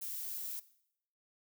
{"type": "noise", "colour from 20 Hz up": "violet", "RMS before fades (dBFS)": -41, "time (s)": [0.01, 0.6], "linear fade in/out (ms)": 10, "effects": ["noise-tail reverb RT60 0.7 s tail -17 dB re dry"]}